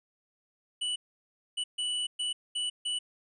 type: tone bursts at uneven times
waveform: square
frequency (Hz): 2960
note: F#7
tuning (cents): 0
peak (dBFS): -30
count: 6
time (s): 0.81-0.96 / 1.57-1.64 / 1.78-2.07 / 2.19-2.33 / 2.55-2.7 / 2.85-2.99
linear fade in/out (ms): 10
effects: resampled to 24000 Hz